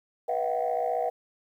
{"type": "tone cluster", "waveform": "sine", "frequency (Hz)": [489.2, 642, 709, 764], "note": ["B4", "E5", "F5", "G5"], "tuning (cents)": [-16, -46, 26, -45], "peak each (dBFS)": -30, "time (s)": [0.28, 1.1], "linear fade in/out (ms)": 10, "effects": ["tanh soft clip ceiling -18 dBFS", "10-bit"]}